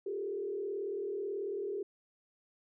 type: tone with frequency modulation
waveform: sine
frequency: 401.7 Hz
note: G4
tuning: 42 cents sharp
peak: -34 dBFS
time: 0.06-1.83 s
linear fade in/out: 5 ms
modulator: 38.3 Hz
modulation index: 1
effects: none